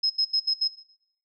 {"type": "tone bursts at uneven times", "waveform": "sine", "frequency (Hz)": 5140, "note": "E8", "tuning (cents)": -45, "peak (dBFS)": -20, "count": 5, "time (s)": [[0.03, 0.1], [0.18, 0.25], [0.33, 0.4], [0.47, 0.54], [0.61, 0.68]], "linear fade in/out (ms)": 10, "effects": ["noise-tail reverb RT60 0.8 s tail -19 dB re dry"]}